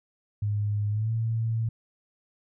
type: tone with pitch glide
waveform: sine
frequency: 103.83 to 113.23 Hz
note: G#2 to A#2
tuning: 0 to -50 cents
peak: -24 dBFS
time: 0.42-1.69 s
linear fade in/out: 5 ms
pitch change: +150 cents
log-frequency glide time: 0.9-1.12 s
effects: none